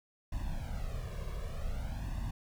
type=noise with flanger; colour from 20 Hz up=brown; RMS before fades=-37 dBFS; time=0.32-2.31 s; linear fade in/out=5 ms; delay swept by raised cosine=1.1 to 1.82 ms; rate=0.53 Hz; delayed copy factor=+0.95; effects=none